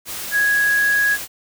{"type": "tone in noise", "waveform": "sine", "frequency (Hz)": 1661.2, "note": "G#6", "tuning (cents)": 0, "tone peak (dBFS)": -14, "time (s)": [0.31, 1.18], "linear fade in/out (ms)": 50, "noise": "white", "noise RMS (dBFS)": -29, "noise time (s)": [0.05, 1.28], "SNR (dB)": 12, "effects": []}